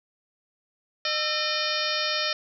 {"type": "harmonic tone with a mistuned harmonic", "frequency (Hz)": 609, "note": "D#5", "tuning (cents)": -37, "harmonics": [1, 2, 3, 4, 5, 6, 7, 8, 9], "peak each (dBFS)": [-33, -33, -33, -33, -33, -33, -33, -33, -33], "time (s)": [1.05, 2.33], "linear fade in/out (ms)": 2, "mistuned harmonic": 2, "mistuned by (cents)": 150, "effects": []}